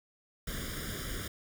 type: noise with comb filter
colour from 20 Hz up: pink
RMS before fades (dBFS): -38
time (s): 0.47-1.28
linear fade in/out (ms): 5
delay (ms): 0.58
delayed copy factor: +0.9
effects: none